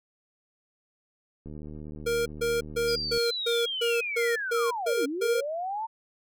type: click train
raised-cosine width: 3 ms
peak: -29 dBFS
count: 131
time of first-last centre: 1.46-3.175 s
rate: 75.8 Hz
type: tone bursts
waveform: square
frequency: 468.6 Hz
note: A#4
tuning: 9 cents sharp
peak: -25 dBFS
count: 10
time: 2.06-5.41 s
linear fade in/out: 10 ms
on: 200 ms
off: 150 ms
type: linear two-way sweep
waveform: sine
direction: down then up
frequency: 5020 to 261.6 to 914 Hz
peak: -29 dBFS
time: 2.87-5.87 s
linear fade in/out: 20 ms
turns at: 5.05 s
effects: none